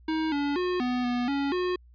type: tone with pitch steps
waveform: square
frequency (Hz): 316.7 / 286 / 361.1 / 248.5 / 244.3 / 279.8 / 361.8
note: D#4 / D4 / F#4 / B3 / B3 / C#4 / F#4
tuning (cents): +31 / -46 / -42 / +11 / -19 / +16 / -39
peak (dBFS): -26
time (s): 0.08-1.76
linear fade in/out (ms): 5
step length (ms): 240
effects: added 60 Hz sine -51 dBFS peak until 1.94 s + resampled to 11025 Hz